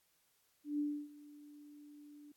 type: tone with ADSR envelope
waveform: sine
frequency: 293.7 Hz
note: D4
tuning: in tune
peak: -32 dBFS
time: 0.64-2.32 s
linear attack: 150 ms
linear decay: 290 ms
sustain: -21 dB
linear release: 4 ms
effects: white hiss -75 dBFS RMS until 2.36 s + AAC 64 kbps